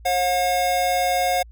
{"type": "tone pair together", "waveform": "square", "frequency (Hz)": [540, 720.8], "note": ["C#5", "F#5"], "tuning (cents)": [-45, -45], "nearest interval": "perfect fourth", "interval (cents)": 500, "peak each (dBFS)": [-26, -20], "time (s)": [0.05, 1.43], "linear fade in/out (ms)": 10, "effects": ["added 57 Hz sine -41 dBFS peak until 1.51 s"]}